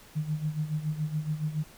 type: tone with tremolo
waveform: sine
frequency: 153.4 Hz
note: D#3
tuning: 24 cents flat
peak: -25 dBFS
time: 0.15-1.64 s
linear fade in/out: 20 ms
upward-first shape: sine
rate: 7.1 Hz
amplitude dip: 75%
effects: pink hiss -53 dBFS RMS until 1.77 s